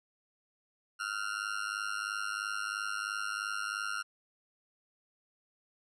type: tone with amplitude modulation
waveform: 40% pulse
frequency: 1396.9 Hz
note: F6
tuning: in tune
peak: -29 dBFS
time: 0.99-4.03 s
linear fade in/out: 20 ms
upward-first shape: sine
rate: 103 Hz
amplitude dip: 95%
effects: resampled to 24000 Hz